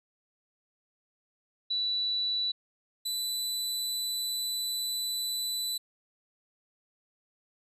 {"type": "tone pair in turn", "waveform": ["sine", "sawtooth"], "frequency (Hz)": [3952, 3986], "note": ["B7", "B7"], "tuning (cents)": [0, 15], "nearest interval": "unison", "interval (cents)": 15, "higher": "second", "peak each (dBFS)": -27, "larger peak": "neither", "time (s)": [[1.7, 2.52], [3.05, 5.78]], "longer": "second", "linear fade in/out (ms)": 10, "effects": ["resampled to 32000 Hz"]}